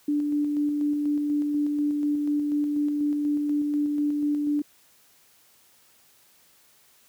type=tone with tremolo; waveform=sine; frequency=293.5 Hz; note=D4; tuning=1 cent flat; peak=-21 dBFS; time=0.08-4.62 s; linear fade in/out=5 ms; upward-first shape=square; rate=4.1 Hz; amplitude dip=25%; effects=white hiss -59 dBFS RMS until 7.08 s + high-pass 60 Hz 12 dB/octave